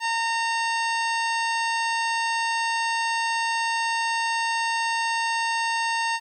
harmonic tone with a mistuned harmonic, 916 Hz, A#5, 31 cents flat, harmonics 1 / 2 / 3 / 4 / 5 / 6 / 7 / 9, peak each -25 / -28 / -31 / -38 / -35 / -40 / -40 / -41 dBFS, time 0-6.2 s, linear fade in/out 50 ms, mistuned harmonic 6, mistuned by -41 cents, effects 10-bit

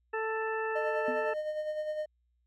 harmonic tone, 441.4 Hz, A4, 5 cents sharp, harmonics 1 / 2 / 3 / 4 / 6, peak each -33 / -37 / -40 / -37 / -45 dBFS, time 0.13-1.34 s, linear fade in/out 10 ms
triangle tone with tremolo, 612 Hz, D#5, 29 cents flat, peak -28 dBFS, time 0.75-2.06 s, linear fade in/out 10 ms, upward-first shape sine, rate 9.8 Hz, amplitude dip 50%
triangle tone with exponential decay, 250 Hz, B3, 21 cents sharp, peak -31 dBFS, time 1.08-1.36 s, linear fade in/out 2 ms, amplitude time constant 60 ms
effects added 60 Hz sine -70 dBFS peak until 2.46 s

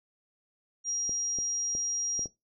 sine tone, 5700 Hz, F8, 34 cents sharp, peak -29 dBFS, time 0.84-2.28 s, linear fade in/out 50 ms
clicks, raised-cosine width 2 ms, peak -28 dBFS, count 5, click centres 1.094 / 1.387 / 1.751 / 2.193 / 2.258 s
effects noise-tail reverb RT60 0.2 s tail -18 dB re dry

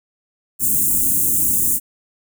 white band-stop noise, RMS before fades -17 dBFS, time 0.59-1.8 s, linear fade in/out 50 ms, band 340 to 7200 Hz, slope 48 dB/octave, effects none

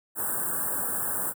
white band-stop noise, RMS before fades -29 dBFS, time 0.15-1.34 s, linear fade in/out 50 ms, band 1700 to 7800 Hz, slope 96 dB/octave, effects high-pass 100 Hz 12 dB/octave

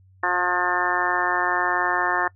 harmonic tone, 178.8 Hz, F3, 41 cents sharp, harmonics 2 / 3 / 4 / 5 / 6 / 7 / 8 / 9 / 10, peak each -31 / -36 / -28 / -28 / -26 / -30 / -30 / -30 / -25 dBFS, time 0.23-2.28 s, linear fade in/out 5 ms, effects noise-tail reverb RT60 0.1 s tail -24 dB re dry + added 94 Hz sine -51 dBFS peak until 2.35 s

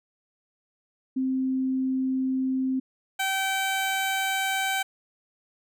sine / 15% pulse tone pair in turn, 261.6 / 771.3 Hz, C4 / G5, 0 / -28 cents, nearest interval octave + perfect fifth, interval 1872 cents, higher second, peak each -23 / -18 dBFS, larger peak second, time 1.16-2.8 / 3.19-4.83 s, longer neither, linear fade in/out 10 ms, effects none

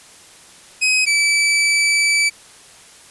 sawtooth tone pair in turn, 2529 / 2309 Hz, D#7 / D7, +28 / -30 cents, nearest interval major second, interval 158 cents, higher first, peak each -10 dBFS, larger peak neither, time 0.81-1.06 / 1.06-2.3 s, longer second, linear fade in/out 20 ms, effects white hiss -44 dBFS RMS until 3.1 s + resampled to 24000 Hz

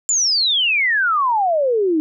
sine exponential sweep, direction down, 7300 to 301.2 Hz, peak -14 dBFS, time 0.09-2 s, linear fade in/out 0 ms, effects none

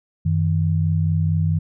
sine tone pair together, 94.01 / 158.5 Hz, F#2 / D#3, +28 / +32 cents, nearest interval major sixth, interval 904 cents, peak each -19 dBFS, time 0.25-1.59 s, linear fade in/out 10 ms, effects none

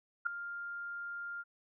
sine tone with ADSR envelope, 1400 Hz, F6, 4 cents sharp, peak -26 dBFS, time 0.25-1.44 s, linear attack 17 ms, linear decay 3 ms, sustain -13 dB, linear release 35 ms, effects none

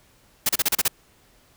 white noise bursts, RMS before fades -20 dBFS, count 7, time 0.46-0.881 s, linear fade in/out 5 ms, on 31 ms, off 34 ms, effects pink hiss -58 dBFS RMS until 1.56 s

